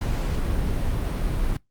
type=noise; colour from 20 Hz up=brown; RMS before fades=-24 dBFS; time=0.01-1.57 s; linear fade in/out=5 ms; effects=noise-tail reverb RT60 0.2 s tail -25 dB re dry + Opus 48 kbps